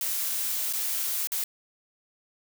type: noise with dropouts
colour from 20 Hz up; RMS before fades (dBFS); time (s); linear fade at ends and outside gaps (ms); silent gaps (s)
blue; -29; 0.01-1.44; 2; 0.728-0.734 / 1.272-1.319
effects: none